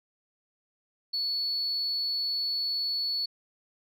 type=tone; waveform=sine; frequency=4421 Hz; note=C#8; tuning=5 cents flat; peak=-26 dBFS; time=1.13-3.26 s; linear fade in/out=10 ms; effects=tanh soft clip ceiling -23 dBFS